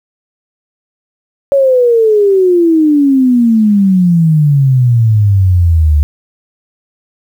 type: exponential sweep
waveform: sine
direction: down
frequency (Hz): 563 to 72.2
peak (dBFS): -5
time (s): 1.52-6.03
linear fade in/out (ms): 0
effects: 7-bit